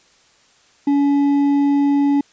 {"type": "tone with hard clipping", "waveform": "triangle", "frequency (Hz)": 283.3, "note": "C#4", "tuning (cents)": 38, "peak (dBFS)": -14, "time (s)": [0.87, 2.21], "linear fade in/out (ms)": 5, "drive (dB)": 8, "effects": ["white hiss -54 dBFS RMS until 2.32 s", "resampled to 16000 Hz"]}